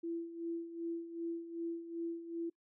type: tone with tremolo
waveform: sine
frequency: 335.5 Hz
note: E4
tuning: 31 cents sharp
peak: -35 dBFS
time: 0.03-2.5 s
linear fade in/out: 10 ms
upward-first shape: sine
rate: 2.6 Hz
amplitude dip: 70%
effects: noise-tail reverb RT60 0.1 s tail -25 dB re dry